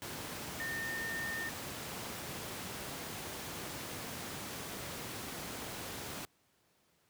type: tone in noise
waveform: sine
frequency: 1819 Hz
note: A#6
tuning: 43 cents flat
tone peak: -37 dBFS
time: 0.6-1.49 s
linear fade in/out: 0 ms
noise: pink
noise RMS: -42 dBFS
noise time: 0.02-6.25 s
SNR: +2 dB
effects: pink hiss -72 dBFS RMS until 7.09 s + high-pass 100 Hz 12 dB/octave